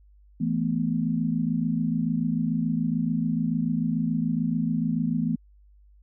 sine chord, E suspended fourth, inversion none, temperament equal, 164.81 / 220 / 246.9 Hz, E3 / A3 / B3, 0 / 0 / 0 cents, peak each -27 dBFS, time 0.4-5.36 s, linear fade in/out 10 ms, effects added 50 Hz sine -52 dBFS peak until 6.02 s

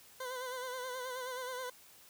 20% pulse tone with vibrato, 507 Hz, B4, 45 cents sharp, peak -34 dBFS, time 0.2-1.7 s, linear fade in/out 5 ms, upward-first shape sine, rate 9.4 Hz, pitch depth 51 cents each way, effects white hiss -59 dBFS RMS until 2.09 s

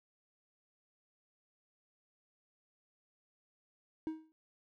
triangle tone with exponential decay, 316.5 Hz, D#4, 30 cents sharp, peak -30 dBFS, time 4.07-4.32 s, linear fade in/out 0 ms, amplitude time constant 53 ms, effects none

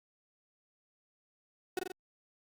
35% pulse tone with echo, 370 Hz, F#4, in tune, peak -29 dBFS, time 1.77-1.79 s, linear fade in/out 2 ms, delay 43 ms, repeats 3, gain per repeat -3 dB, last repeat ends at 1.919 s, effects Opus 48 kbps

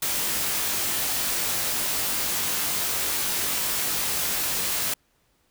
white noise with comb filter, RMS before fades -26 dBFS, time 0.02-4.94 s, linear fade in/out 5 ms, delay 20 ms, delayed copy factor +0.5, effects pink hiss -67 dBFS RMS until 5.5 s

